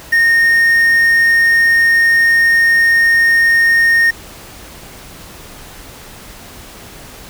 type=tone with quantisation; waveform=triangle; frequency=1844 Hz; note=A#6; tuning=19 cents flat; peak=-6 dBFS; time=0.12-4.11 s; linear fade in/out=10 ms; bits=5; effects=pink hiss -35 dBFS RMS until 7.29 s